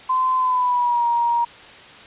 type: tone with pitch glide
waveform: sine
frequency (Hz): 1029 to 943.6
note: C6 to A#5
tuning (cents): -29 to +21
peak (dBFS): -16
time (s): 0.09-1.45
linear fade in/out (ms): 10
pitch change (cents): -150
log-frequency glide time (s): 0.37-1.06
effects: white hiss -42 dBFS RMS until 2.06 s + resampled to 8000 Hz